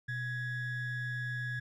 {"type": "ring-modulated tone", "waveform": "triangle", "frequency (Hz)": 896, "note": "A5", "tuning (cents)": 31, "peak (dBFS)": -29, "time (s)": [0.08, 1.6], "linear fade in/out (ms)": 10, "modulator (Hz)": 772, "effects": []}